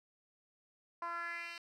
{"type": "tone with band-pass filter sweep", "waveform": "10% pulse", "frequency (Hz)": 340.8, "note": "F4", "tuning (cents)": -42, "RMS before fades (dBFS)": -42, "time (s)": [1.02, 1.58], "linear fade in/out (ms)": 2, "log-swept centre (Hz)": [1000, 3400], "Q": 3.3, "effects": []}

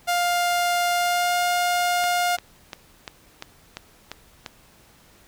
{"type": "tone with pitch glide", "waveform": "sawtooth", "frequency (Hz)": [703, 708.7], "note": ["F5", "F5"], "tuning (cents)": [11, 25], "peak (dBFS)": -16, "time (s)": [0.07, 2.37], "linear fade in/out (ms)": 20, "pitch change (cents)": 14, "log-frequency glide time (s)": [0.92, 1.37]}
{"type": "click train", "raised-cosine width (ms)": 0.2, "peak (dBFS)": -15, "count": 8, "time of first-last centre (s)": [2.04, 4.462], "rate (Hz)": 2.89}
{"effects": ["pink hiss -54 dBFS RMS until 5.27 s"]}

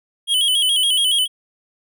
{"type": "tone with vibrato", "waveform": "square", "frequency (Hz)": 3136, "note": "G7", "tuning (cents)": 0, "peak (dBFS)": -15, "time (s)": [0.27, 1.28], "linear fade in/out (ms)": 50, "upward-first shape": "square", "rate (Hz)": 7.1, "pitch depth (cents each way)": 70, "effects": []}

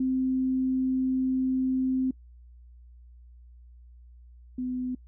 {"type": "tone pair in turn", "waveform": "sine", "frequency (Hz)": [259.9, 252.6], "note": ["C4", "B3"], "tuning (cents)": [-11, 39], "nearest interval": "unison", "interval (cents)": 50, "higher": "first", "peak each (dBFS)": [-23, -28], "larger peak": "first", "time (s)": [[0, 2.11], [4.58, 4.95]], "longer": "first", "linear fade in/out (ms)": 5, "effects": ["noise-tail reverb RT60 0.1 s tail -23 dB re dry", "added 60 Hz sine -48 dBFS peak until 5.07 s"]}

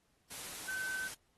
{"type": "tone in noise", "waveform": "sine", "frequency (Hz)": 1530, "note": "G6", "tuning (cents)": -42, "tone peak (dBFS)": -37, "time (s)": [0.67, 1.09], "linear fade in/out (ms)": 20, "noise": "white", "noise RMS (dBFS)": -45, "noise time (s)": [0.3, 1.15], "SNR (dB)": 5, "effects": ["pink hiss -75 dBFS RMS until 1.37 s", "AAC 32 kbps"]}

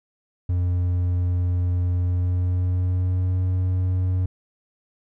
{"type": "tone with pitch glide", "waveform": "triangle", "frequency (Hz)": [89.1, 91.82], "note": ["F2", "F#2"], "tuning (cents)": [35, -13], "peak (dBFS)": -17, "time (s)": [0.49, 4.26], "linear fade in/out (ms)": 5, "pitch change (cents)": 52, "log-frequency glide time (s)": [2, 3.39], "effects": []}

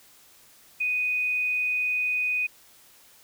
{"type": "tone", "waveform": "sine", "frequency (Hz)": 2489, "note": "D#7", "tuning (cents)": 0, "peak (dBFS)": -23, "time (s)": [0.8, 2.47], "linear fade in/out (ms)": 10, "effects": ["white hiss -55 dBFS RMS until 3.23 s"]}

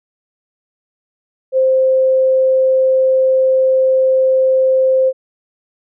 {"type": "tone", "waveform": "sine", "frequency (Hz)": 523.3, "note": "C5", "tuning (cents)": 0, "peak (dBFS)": -9, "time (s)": [1.52, 5.13], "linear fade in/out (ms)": 50, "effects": []}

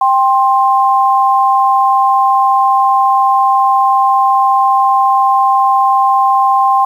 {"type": "tone pair together", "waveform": "sine", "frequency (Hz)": [788.5, 1054], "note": ["G5", "C6"], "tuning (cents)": [10, 12], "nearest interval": "perfect fourth", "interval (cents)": 502, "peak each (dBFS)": -10, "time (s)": [0.01, 6.85], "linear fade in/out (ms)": 5, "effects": ["7-bit"]}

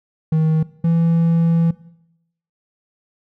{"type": "tone pair in turn", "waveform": "triangle", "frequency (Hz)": [158.2, 166.58], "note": ["D#3", "E3"], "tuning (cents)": [29, 18], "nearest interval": "minor second", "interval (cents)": 89, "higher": "second", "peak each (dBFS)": -11, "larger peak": "neither", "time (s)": [[0.32, 0.63], [0.84, 1.71]], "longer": "second", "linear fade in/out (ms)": 5, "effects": ["noise-tail reverb RT60 0.8 s tail -19 dB re dry"]}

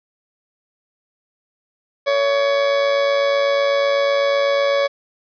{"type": "tone with amplitude modulation", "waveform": "40% pulse", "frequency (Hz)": 562, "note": "C#5", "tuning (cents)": 24, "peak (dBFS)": -12, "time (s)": [2.06, 4.88], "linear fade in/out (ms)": 20, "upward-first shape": "sine", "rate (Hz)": 108, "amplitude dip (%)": 45, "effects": ["resampled to 11025 Hz", "8-bit"]}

